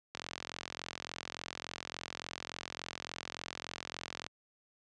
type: click train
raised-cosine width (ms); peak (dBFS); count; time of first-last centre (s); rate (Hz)
0.2; -21; 180; 0.15-4.265; 43.5
effects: high-pass 80 Hz 12 dB/octave + resampled to 22050 Hz